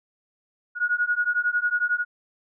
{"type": "beating tone pair", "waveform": "sine", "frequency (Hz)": [1444, 1455], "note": ["F#6", "F#6"], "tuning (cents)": [-43, -29], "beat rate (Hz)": 11, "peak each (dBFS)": -24, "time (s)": [0.75, 2.05], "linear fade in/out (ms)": 50, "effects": []}